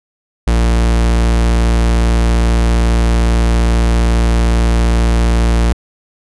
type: tone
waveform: 45% pulse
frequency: 57.6 Hz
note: A#1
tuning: 20 cents flat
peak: -9 dBFS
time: 0.47-5.73 s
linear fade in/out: 5 ms
effects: resampled to 24000 Hz